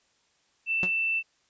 sine tone, 2666 Hz, E7, 19 cents sharp, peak -24 dBFS, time 0.66-1.23 s, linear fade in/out 50 ms
sawtooth tone with exponential decay, 182.5 Hz, F#3, 24 cents flat, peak -23 dBFS, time 0.83-0.92 s, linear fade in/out 0 ms, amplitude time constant 19 ms
effects white hiss -68 dBFS RMS until 1.49 s + resampled to 16000 Hz

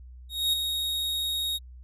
45% pulse tone with ADSR envelope, 3755 Hz, A#7, 12 cents sharp, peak -21 dBFS, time 0.29-1.59 s, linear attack 240 ms, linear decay 10 ms, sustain -6 dB, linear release 33 ms, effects added 62 Hz sine -43 dBFS peak until 1.83 s + resampled to 32000 Hz

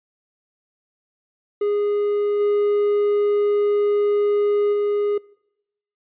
triangle tone with level steps, 412 Hz, G#4, 14 cents flat, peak -16 / -14 / -16 dBFS, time 1.61-5.18 s, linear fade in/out 5 ms, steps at 2.39 / 4.72 s, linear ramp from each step 20 ms, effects noise-tail reverb RT60 0.8 s tail -23 dB re dry + resampled to 8000 Hz

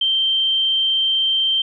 sine tone, 3136 Hz, G7, in tune, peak -15 dBFS, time 0.01-1.62 s, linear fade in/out 5 ms, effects none

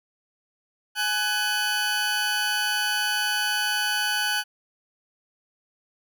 20% pulse tone pair together, 838 / 1500 Hz, G#5 / F#6, +15 / +23 cents, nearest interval minor seventh, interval 1008 cents, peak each -24 / -19 dBFS, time 0.95-4.44 s, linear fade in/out 50 ms, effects none

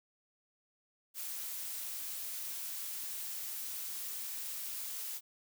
blue noise, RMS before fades -41 dBFS, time 1.14-5.21 s, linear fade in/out 50 ms, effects none

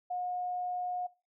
sine tone, 721 Hz, F#5, 45 cents flat, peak -32 dBFS, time 0.1-1.07 s, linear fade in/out 10 ms, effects noise-tail reverb RT60 0.3 s tail -21 dB re dry

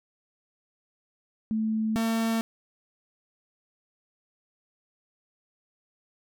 sine / 45% pulse tone pair in turn, 219.2 / 226 Hz, A3 / A3, -6 / +47 cents, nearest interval minor second, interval 53 cents, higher second, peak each -24 dBFS, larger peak neither, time 1.51-1.96 / 1.96-2.41 s, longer neither, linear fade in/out 0 ms, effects none

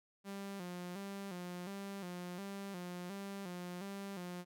sawtooth tone with vibrato, 187.6 Hz, F#3, 24 cents sharp, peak -39 dBFS, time 0.24-4.45 s, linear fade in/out 50 ms, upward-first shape square, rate 1.4 Hz, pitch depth 92 cents each way, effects none

